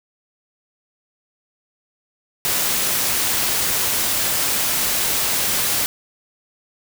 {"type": "noise", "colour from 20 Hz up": "white", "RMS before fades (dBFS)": -20, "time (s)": [2.45, 5.86], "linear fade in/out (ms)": 0, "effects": []}